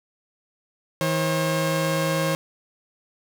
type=tone pair together; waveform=sawtooth; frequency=160.3 / 538.1 Hz; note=E3 / C5; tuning=-48 / +48 cents; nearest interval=octave + major sixth; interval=2096 cents; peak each=-20 dBFS; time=1.01-2.35 s; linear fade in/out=0 ms; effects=none